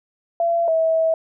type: tone pair in turn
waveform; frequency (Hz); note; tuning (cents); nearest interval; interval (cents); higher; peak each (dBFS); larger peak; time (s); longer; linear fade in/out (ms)
sine; 678 / 648.1; E5 / E5; +49 / -30; minor second; 79; first; -16 / -15; second; 0.4-0.68 / 0.68-1.14; second; 2
effects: none